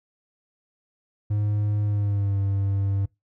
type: tone with pitch glide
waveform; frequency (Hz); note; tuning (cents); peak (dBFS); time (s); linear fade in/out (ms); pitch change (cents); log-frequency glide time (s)
triangle; 104.2 to 98.64; G#2 to G2; +6 to +11; -19; 1.3-3.06; 10; -95; 1.83-2.39
effects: noise-tail reverb RT60 0.2 s tail -23 dB re dry